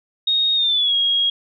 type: tone with pitch glide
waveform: sine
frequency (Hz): 3729 to 3284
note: A#7 to G#7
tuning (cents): 0 to -20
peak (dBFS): -15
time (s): 0.27-1.3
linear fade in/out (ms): 5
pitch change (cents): -220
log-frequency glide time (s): 0.55-0.95
effects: none